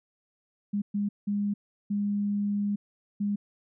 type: tone bursts at uneven times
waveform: sine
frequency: 204 Hz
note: G#3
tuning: 31 cents flat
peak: -25 dBFS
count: 5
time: 0.73-0.82 / 0.94-1.09 / 1.27-1.54 / 1.9-2.76 / 3.2-3.36 s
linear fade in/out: 10 ms
effects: none